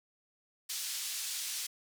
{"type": "band-pass noise", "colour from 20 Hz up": "pink", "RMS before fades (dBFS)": -38, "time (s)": [0.69, 1.67], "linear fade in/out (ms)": 10, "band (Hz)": [4000, 12000], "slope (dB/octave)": 12, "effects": []}